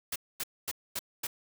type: noise bursts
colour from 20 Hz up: white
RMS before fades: -34 dBFS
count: 5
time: 0.12-1.27 s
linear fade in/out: 5 ms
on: 38 ms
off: 240 ms
effects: none